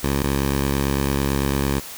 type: tone pair in turn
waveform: 10% pulse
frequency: 69.3 / 68.96 Hz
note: C#2 / C#2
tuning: 0 / -8 cents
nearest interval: unison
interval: 8 cents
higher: first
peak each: -11 dBFS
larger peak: neither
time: 0.03-0.23 / 0.23-1.8 s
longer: second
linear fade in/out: 10 ms
effects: white hiss -36 dBFS RMS until 1.97 s